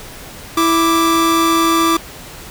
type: tone pair together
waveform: 45% pulse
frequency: 329.6 / 1174.6 Hz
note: E4 / D6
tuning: 0 / 0 cents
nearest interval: octave + minor seventh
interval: 2200 cents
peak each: -14 dBFS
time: 0.57-1.97 s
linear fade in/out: 5 ms
effects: pink hiss -34 dBFS RMS until 2.5 s